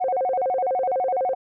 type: tone with vibrato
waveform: sine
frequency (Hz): 622.3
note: D#5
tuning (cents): 0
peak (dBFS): -19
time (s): 0-1.35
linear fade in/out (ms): 20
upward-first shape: square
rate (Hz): 12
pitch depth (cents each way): 290
effects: tanh soft clip ceiling -15 dBFS